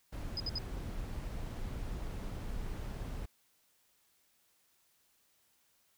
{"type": "noise", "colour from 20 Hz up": "brown", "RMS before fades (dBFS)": -40, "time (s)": [0.12, 3.26], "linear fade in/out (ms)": 10}
{"type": "tone bursts", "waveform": "sine", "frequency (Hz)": 5010, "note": "D#8", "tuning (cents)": 11, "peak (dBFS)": -34, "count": 3, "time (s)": [0.37, 0.585], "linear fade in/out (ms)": 2, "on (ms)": 31, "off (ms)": 61}
{"effects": ["white hiss -72 dBFS RMS until 5.97 s"]}